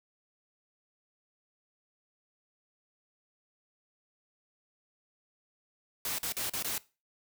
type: noise with dropouts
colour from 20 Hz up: white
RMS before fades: -34 dBFS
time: 6.05-6.78 s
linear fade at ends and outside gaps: 2 ms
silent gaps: 6.185-6.23 / 6.323-6.367 / 6.497-6.535 / 6.626-6.645 s
effects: noise-tail reverb RT60 0.3 s tail -20 dB re dry